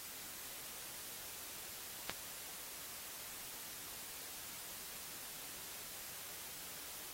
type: click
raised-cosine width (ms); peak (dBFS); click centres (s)
0.2; -19; 2.096
effects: white hiss -49 dBFS RMS until 7.13 s + AAC 48 kbps